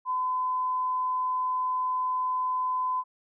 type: tone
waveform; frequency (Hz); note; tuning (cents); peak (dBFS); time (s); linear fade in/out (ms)
sine; 1015; B5; +47; -25; 0.05-3.04; 50
effects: none